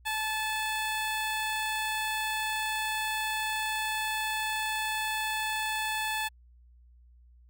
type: tone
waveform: 15% pulse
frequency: 869 Hz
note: A5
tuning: 22 cents flat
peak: -23 dBFS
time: 0.05-6.29 s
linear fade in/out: 20 ms
effects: added 60 Hz sine -54 dBFS peak until 7.49 s